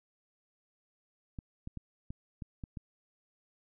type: clicks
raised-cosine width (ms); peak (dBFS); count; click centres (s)
5; -28; 7; 1.388 / 1.674 / 1.773 / 2.105 / 2.422 / 2.638 / 2.772
effects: none